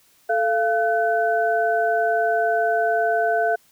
sine tone cluster, 439.3 / 688 / 1510 Hz, A4 / F5 / F#6, -3 / -26 / +35 cents, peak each -24 / -19 / -25 dBFS, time 0.29-3.56 s, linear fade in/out 10 ms, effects white hiss -58 dBFS RMS until 3.71 s

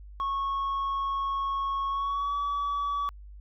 sine tone with pitch glide, 1100 to 1142.7 Hz, C#6 to D6, -14 to -48 cents, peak -24 dBFS, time 0.2-3.09 s, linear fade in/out 0 ms, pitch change +66 cents, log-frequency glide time 1.89-2.35 s, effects tanh soft clip ceiling -26 dBFS + added 50 Hz sine -43 dBFS peak until 3.4 s

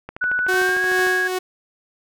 click train, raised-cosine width 0.5 ms, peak -17 dBFS, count 14, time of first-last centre 0.09-1.067 s, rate 13.3 Hz
sine tone with pitch glide, 1480 to 1651.7 Hz, F#6 to G#6, 0 to -10 cents, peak -18 dBFS, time 0.21-1.28 s, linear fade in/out 10 ms, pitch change +190 cents, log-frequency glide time 0.43-0.83 s
sawtooth tone with tremolo, 368.9 Hz, F#4, 5 cents flat, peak -14 dBFS, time 0.48-1.39 s, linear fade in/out 10 ms, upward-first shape triangle, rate 2.3 Hz, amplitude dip 60%
effects none

